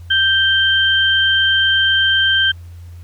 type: tone pair together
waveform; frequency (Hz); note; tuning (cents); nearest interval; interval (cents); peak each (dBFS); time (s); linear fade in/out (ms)
sine; 1568 / 3136; G6 / G7; 0 / 0; octave; 1200; -14; 0.1-2.52; 10
effects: added 86 Hz sine -32 dBFS peak until 3.03 s + pink hiss -53 dBFS RMS until 3.03 s